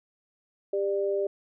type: tone pair together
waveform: sine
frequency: 397.5 / 593.7 Hz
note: G4 / D5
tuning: +24 / +19 cents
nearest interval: perfect fifth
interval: 695 cents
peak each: -26 / -29 dBFS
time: 0.73-1.27 s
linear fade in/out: 5 ms
effects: none